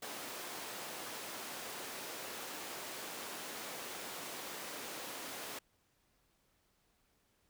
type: high-pass noise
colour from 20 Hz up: pink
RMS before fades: -45 dBFS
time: 0.02-5.59 s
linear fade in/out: 5 ms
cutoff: 340 Hz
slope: 12 dB/octave
effects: pink hiss -75 dBFS RMS until 7.49 s